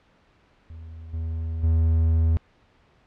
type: tone with level steps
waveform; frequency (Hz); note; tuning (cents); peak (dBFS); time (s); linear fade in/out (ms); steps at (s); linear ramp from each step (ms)
triangle; 81.2; E2; -26; -35 / -24 / -15; 0.7-2.37; 0; 1.13 / 1.63; 10
effects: pink hiss -60 dBFS RMS until 3.06 s + low-pass 3000 Hz 12 dB/octave